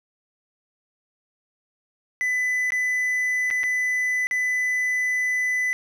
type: tone with dropouts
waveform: triangle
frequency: 2000 Hz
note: B6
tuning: 21 cents sharp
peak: -19 dBFS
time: 2.21-5.73 s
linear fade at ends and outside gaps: 0 ms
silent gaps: 2.705-2.721 / 3.503-3.51 / 3.633-3.638 / 4.27-4.311 s
effects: none